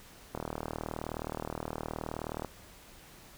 click train, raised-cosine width 1 ms, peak -21 dBFS, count 83, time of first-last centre 0.35-2.447 s, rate 39.1 Hz, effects pink hiss -54 dBFS RMS until 3.37 s

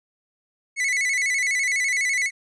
45% pulse tone with vibrato, 2093 Hz, C7, in tune, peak -20 dBFS, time 0.76-2.31 s, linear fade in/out 50 ms, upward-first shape square, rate 12 Hz, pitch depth 82 cents each way, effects resampled to 22050 Hz

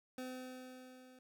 25% pulse tone with level ramp, 255.5 Hz, C4, 41 cents flat, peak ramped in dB -38 to -55 dBFS, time 0.18-1.19 s, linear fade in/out 2 ms, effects none

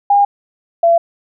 sine tone pair in turn, 809 / 676.4 Hz, G#5 / E5, -46 / +44 cents, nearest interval minor third, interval 310 cents, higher first, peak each -7 dBFS, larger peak neither, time 0.1-0.25 / 0.83-0.98 s, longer neither, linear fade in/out 5 ms, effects none

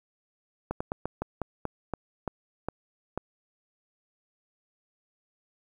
slowing click train, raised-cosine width 1 ms, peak -16 dBFS, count 11, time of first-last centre 0.71-3.176 s, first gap 95 ms, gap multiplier 1.2, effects 9-bit

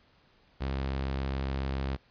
sawtooth tone with vibrato, 67.2 Hz, C2, 47 cents sharp, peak -26 dBFS, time 0.6-1.97 s, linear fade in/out 20 ms, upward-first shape sine, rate 17 Hz, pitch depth 16 cents each way, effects pink hiss -64 dBFS RMS until 2.1 s + resampled to 11025 Hz

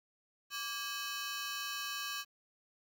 15% pulse ring-modulated tone, 1396.9 Hz, F6, in tune, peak -28 dBFS, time 0.5-2.25 s, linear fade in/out 50 ms, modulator 237 Hz, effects 11-bit

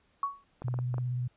sine tone with exponential decay, 1118 Hz, C#6, 14 cents sharp, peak -24 dBFS, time 0.23-0.44 s, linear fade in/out 2 ms, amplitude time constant 44 ms
clicks, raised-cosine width 1 ms, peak -26 dBFS, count 6, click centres 0.62 / 0.683 / 0.741 / 0.789 / 0.942 / 0.982 s
sine tone with vibrato, 124.1 Hz, B2, 9 cents sharp, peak -29 dBFS, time 0.64-1.28 s, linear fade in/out 10 ms, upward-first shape sine, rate 17 Hz, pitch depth 27 cents each way
effects pink hiss -69 dBFS RMS until 1.36 s + resampled to 8000 Hz

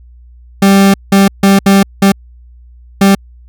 40% pulse tone bursts at uneven times, 196.4 Hz, G3, 4 cents sharp, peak -3 dBFS, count 6, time 0.62-0.94 / 1.12-1.28 / 1.43-1.59 / 1.66-1.83 / 2.02-2.12 / 3.01-3.15 s, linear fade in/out 5 ms, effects added 60 Hz sine -35 dBFS peak until 3.48 s

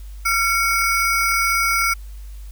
square ring-modulated tone, 1799 Hz, A6, 38 cents sharp, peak -14 dBFS, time 0.25-1.94 s, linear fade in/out 10 ms, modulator 431 Hz, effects added 50 Hz sine -32 dBFS peak until 2.51 s + white hiss -52 dBFS RMS until 2.51 s

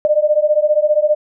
sine beating tone pair, 596 / 611 Hz, D5 / D#5, +25 / -32 cents, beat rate 15 Hz, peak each -14 / -14 dBFS, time 0.05-1.15 s, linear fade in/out 0 ms, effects none

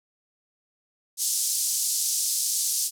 pink band-pass noise, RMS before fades -26 dBFS, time 1.17-2.91 s, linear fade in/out 50 ms, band 5400 to 12000 Hz, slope 24 dB/octave, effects none

